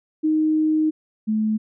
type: tone pair in turn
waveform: sine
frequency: 311.1 / 216.4 Hz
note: D#4 / A3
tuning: 0 / -29 cents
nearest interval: tritone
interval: 629 cents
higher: first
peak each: -16 / -18 dBFS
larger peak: first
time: 0.23-0.91 / 1.27-1.58 s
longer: first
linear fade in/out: 20 ms
effects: none